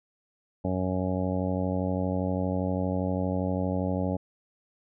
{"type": "harmonic tone", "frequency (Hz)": 92.5, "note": "F#2", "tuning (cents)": 0, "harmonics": [1, 2, 3, 4, 5, 6, 7, 8, 9], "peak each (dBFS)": [-31, -30, -32, -43, -37, -34, -38, -45, -40], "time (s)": [0.64, 4.17], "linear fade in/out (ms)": 10, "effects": []}